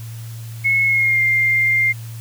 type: tone with pitch glide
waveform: sine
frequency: 2184 to 2106 Hz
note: C#7 to C7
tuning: -26 to +11 cents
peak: -13 dBFS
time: 0.64-1.93 s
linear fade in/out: 20 ms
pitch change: -63 cents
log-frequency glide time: 0.85-1.22 s
effects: added 114 Hz sine -29 dBFS peak until 2.2 s + white hiss -43 dBFS RMS until 2.2 s